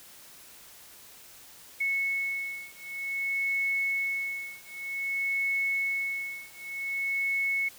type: beating tone pair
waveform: sine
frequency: 2200 / 2200.53 Hz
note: C#7 / C#7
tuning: -14 / -13 cents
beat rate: 0.53 Hz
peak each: -31 dBFS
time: 1.8-7.69 s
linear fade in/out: 10 ms
effects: white hiss -51 dBFS RMS until 7.78 s